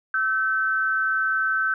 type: tone pair together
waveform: sine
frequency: 1314 / 1534.4 Hz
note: E6 / G6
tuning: -6 / -37 cents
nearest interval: minor third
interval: 269 cents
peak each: -26 / -21 dBFS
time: 0.14-1.74 s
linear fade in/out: 2 ms
effects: none